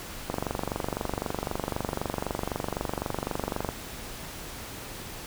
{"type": "click train", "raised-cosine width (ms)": 1, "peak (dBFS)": -14, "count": 82, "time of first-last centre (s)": [0.3, 3.689], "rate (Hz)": 23.9, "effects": ["pink hiss -40 dBFS RMS until 5.26 s"]}